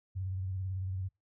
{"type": "tone with vibrato", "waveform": "sine", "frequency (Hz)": 94.1, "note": "F#2", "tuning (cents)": 30, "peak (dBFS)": -33, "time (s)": [0.15, 1.09], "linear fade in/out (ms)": 20, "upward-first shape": "square", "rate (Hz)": 18, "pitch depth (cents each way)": 44, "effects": ["noise-tail reverb RT60 0.2 s tail -25 dB re dry"]}